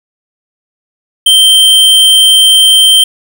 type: tone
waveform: square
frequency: 3131 Hz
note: G7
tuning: 3 cents flat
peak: -3 dBFS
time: 1.26-3.04 s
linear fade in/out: 5 ms
effects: none